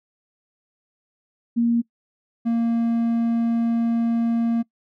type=tone pair in turn; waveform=sine / triangle; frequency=234.4 / 231.7 Hz; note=A#3 / A#3; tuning=+10 / -10 cents; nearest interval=unison; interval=20 cents; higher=first; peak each=-16 dBFS; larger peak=neither; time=1.56-1.82 / 2.45-4.63 s; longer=second; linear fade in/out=20 ms; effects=noise-tail reverb RT60 0.1 s tail -23 dB re dry